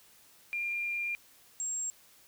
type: tone pair in turn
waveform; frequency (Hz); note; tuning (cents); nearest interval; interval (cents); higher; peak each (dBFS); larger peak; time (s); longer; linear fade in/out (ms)
sine; 2397 / 7536; D7 / A#8; +35 / +18; octave + minor sixth; 1983; second; -31 / -32; first; 0.53-1.15 / 1.6-1.9; first; 0
effects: white hiss -60 dBFS RMS until 2.27 s